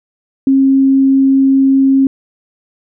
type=tone; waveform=sine; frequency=269.5 Hz; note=C#4; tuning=49 cents flat; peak=-6 dBFS; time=0.47-2.07 s; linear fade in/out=2 ms; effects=none